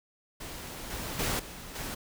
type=noise with level steps; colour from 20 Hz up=pink; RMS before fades=-41 / -37 / -30 / -44 / -37 dBFS; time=0.4-1.95 s; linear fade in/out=10 ms; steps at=0.9 / 1.19 / 1.39 / 1.75 s; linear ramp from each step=5 ms; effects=none